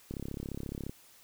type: click train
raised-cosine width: 3 ms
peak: -25 dBFS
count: 28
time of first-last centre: 0.11-0.895 s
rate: 34.4 Hz
effects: white hiss -59 dBFS RMS until 1.23 s